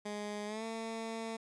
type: tone with pitch glide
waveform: 15% pulse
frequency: 207.9 to 225.4 Hz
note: G#3 to A3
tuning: +2 to +42 cents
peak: -32 dBFS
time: 0.05-1.37 s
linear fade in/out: 10 ms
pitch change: +140 cents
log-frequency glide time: 0.46-0.64 s
effects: resampled to 22050 Hz + 11-bit